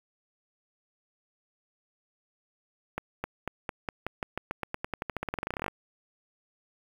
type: accelerating click train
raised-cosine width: 0.5 ms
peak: -16 dBFS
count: 30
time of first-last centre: 2.98-5.681 s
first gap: 260 ms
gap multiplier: 0.91
effects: 7-bit